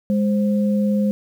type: tone pair together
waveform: sine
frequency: 205.8 / 523.1 Hz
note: G#3 / C5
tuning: -16 / -1 cents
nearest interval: octave + major third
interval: 1615 cents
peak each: -16 / -25 dBFS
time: 0.1-1.11 s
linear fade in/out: 0 ms
effects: 8-bit